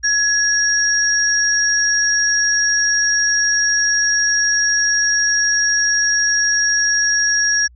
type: tone pair together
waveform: sine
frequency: 1685 / 5622 Hz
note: G#6 / F8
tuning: +25 / +11 cents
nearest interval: octave + major sixth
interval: 2086 cents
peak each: -16 dBFS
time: 0.03-7.68 s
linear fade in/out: 20 ms
effects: added 60 Hz sine -43 dBFS peak until 7.75 s